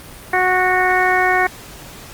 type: harmonic tone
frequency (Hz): 367.9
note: F#4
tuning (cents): -10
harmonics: 1 / 2 / 3 / 4 / 5 / 6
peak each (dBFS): -21 / -17 / -22 / -21 / -18 / -22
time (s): 0.33-1.47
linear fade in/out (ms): 5
effects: pink hiss -37 dBFS RMS until 2.13 s + Opus 32 kbps